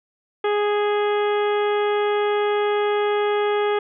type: harmonic tone with a mistuned harmonic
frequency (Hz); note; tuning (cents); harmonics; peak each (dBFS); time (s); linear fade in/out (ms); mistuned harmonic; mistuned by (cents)
414.5; G#4; -3; 1 / 2 / 3 / 4 / 5 / 6 / 7 / 8; -19 / -26 / -29 / -33 / -34 / -39 / -41 / -37; 0.44-3.79; 5; 6; +18
effects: none